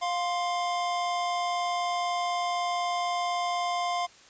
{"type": "tone pair together", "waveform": "square", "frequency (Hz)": [704.2, 1046], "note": ["F5", "C6"], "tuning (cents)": [14, -1], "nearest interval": "perfect fifth", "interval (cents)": 685, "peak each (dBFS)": [-29, -32], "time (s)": [0.01, 4.07], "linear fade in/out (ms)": 20, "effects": ["white hiss -54 dBFS RMS until 4.29 s", "resampled to 16000 Hz"]}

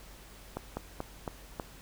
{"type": "slowing click train", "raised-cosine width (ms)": 1, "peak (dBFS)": -20, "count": 5, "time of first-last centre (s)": [0.57, 1.598], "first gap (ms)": 200, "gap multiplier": 1.17, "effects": ["added 47 Hz sine -52 dBFS peak until 1.81 s", "pink hiss -53 dBFS RMS until 1.81 s"]}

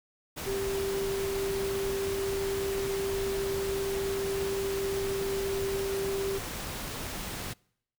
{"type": "tone in noise", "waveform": "sine", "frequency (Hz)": 391.7, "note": "G4", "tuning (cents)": -1, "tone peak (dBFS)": -29, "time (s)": [0.46, 6.39], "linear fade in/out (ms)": 20, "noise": "pink", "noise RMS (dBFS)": -37, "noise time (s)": [0.36, 7.54], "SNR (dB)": 5, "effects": ["noise-tail reverb RT60 0.7 s tail -26 dB re dry"]}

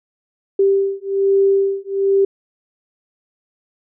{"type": "beating tone pair", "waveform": "sine", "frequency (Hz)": [392, 393.2], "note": ["G4", "G4"], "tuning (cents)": [0, 5], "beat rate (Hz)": 1.2, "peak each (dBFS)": -16, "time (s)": [0.59, 2.25], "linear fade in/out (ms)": 5, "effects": []}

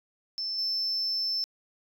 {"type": "tone with level steps", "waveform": "sine", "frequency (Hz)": 5300, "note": "E8", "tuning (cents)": 9, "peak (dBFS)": [-29, -25], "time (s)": [0.38, 1.44], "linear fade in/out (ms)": 0, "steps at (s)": 0.58, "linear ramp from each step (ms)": 5, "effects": ["tanh soft clip ceiling -24 dBFS"]}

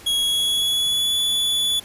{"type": "tone with pitch glide", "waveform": "45% pulse", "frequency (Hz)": [3322, 3439], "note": ["G#7", "A7"], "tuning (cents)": [0, -40], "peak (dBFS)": -18, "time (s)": [0.06, 1.8], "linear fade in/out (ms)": 10, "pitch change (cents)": 60, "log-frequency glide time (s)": [0.17, 1.2], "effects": ["pink hiss -43 dBFS RMS until 1.84 s", "resampled to 32000 Hz"]}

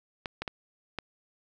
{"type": "clicks", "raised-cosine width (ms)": 0.3, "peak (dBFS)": -17, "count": 4, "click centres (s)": [0.258, 0.42, 0.478, 0.987], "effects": []}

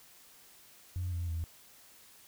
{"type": "tone with pitch steps", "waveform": "sine", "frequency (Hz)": [90.2, 86.28, 82.52], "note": ["F#2", "F2", "E2"], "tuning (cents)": [-44, -20, 2], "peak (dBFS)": -31, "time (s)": [0.96, 1.44], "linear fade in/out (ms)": 0, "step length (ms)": 160, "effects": ["tanh soft clip ceiling -29 dBFS", "white hiss -58 dBFS RMS until 2.27 s"]}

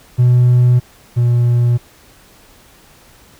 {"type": "tone pair in turn", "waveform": "triangle", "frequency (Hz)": [123.47, 120.44], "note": ["B2", "B2"], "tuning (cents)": [0, -43], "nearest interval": "unison", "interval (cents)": 43, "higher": "first", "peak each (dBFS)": [-4, -7], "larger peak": "first", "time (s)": [[0.18, 0.8], [1.16, 1.78]], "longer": "neither", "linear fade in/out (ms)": 20, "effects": ["tanh soft clip ceiling -2 dBFS", "pink hiss -46 dBFS RMS until 3.39 s"]}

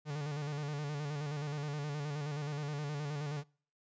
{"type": "tone with vibrato", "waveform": "45% pulse", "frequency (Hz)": 146.83, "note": "D3", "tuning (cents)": 0, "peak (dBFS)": -36, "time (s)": [0.05, 3.44], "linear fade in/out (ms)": 50, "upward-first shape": "square", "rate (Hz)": 9.5, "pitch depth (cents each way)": 50, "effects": ["noise-tail reverb RT60 0.5 s tail -26 dB re dry", "resampled to 16000 Hz"]}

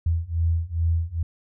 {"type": "beating tone pair", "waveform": "sine", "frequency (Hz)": [81.9, 84.3], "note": ["E2", "E2"], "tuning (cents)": [-11, 39], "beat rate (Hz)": 2.4, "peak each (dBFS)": [-24, -23], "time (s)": [0.06, 1.23], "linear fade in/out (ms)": 5, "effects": []}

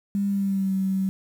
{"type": "tone with pitch glide", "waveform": "sine", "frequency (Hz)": [200, 191.41], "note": ["G3", "G3"], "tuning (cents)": [35, -41], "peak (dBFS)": -21, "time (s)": [0.15, 1.09], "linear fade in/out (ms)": 0, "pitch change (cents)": -76, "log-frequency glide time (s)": [0.29, 0.72], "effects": ["8-bit"]}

